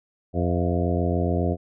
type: harmonic tone with a mistuned harmonic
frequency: 87.31 Hz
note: F2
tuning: in tune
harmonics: 1 / 2 / 3 / 4 / 5 / 6 / 7 / 8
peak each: -24 / -27 / -29 / -30 / -31 / -32 / -32 / -33 dBFS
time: 0.33-1.57 s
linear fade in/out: 50 ms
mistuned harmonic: 7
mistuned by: +61 cents
effects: none